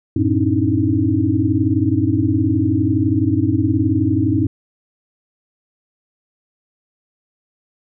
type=tone cluster; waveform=sine; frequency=95.3 / 113.9 / 268.3 / 300.7 / 319.9 Hz; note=G2 / A#2 / C4 / D4 / D#4; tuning=-48 / -40 / +44 / +41 / +48 cents; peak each=-20 dBFS; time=0.16-4.47 s; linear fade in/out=5 ms; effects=none